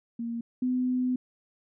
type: tone pair in turn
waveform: sine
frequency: 233.1 / 252.4 Hz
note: A#3 / B3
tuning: 0 / +38 cents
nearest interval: minor second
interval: 138 cents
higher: second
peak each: -30 / -24 dBFS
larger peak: second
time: 0.19-0.41 / 0.62-1.16 s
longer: second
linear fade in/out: 5 ms
effects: none